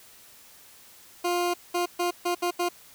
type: tone bursts at uneven times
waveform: 20% pulse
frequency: 351.8 Hz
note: F4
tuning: 13 cents sharp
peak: -19 dBFS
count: 6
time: 1.24-1.54 / 1.74-1.86 / 1.99-2.11 / 2.25-2.35 / 2.42-2.51 / 2.59-2.69 s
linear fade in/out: 10 ms
effects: white hiss -52 dBFS RMS until 2.94 s